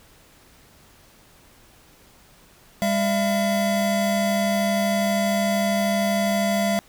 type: tone pair together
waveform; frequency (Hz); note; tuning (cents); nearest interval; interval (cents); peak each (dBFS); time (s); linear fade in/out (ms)
square; 200.4 / 674; G3 / E5; +38 / +38; octave + major sixth; 2100; -23 / -23; 2.82-6.79; 0
effects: pink hiss -53 dBFS RMS until 6.88 s